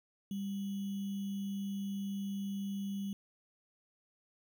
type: tone with sample-and-hold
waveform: sine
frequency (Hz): 198.1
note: G3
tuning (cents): +18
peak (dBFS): -35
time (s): 0.31-3.13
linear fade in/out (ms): 2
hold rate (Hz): 3150
effects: none